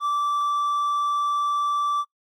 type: tone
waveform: triangle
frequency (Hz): 1165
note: D6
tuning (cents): -14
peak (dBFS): -19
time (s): 0-2.05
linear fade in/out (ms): 50
effects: noise-tail reverb RT60 0.1 s tail -22 dB re dry + Opus 24 kbps